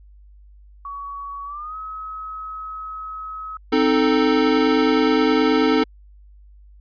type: tone with pitch glide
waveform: sine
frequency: 1127 to 1279.7 Hz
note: C#6 to D#6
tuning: +28 to +48 cents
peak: -29 dBFS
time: 0.85-3.57 s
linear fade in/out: 2 ms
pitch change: +220 cents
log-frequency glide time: 1.45-1.76 s
type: chord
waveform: square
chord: A diminished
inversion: first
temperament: equal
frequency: 261.6 / 311.1 / 440 Hz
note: C4 / Eb4 / A4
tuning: 0 / 0 / 0 cents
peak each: -20 dBFS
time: 3.72-5.84 s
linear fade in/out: 10 ms
effects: added 50 Hz sine -44 dBFS peak until 6.8 s + resampled to 11025 Hz